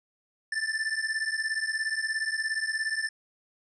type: beating tone pair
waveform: square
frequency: 1758 / 1775 Hz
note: A6 / A6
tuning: -2 / +15 cents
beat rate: 17 Hz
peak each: -32 / -31 dBFS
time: 0.52-3.09 s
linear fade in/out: 5 ms
effects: resampled to 22050 Hz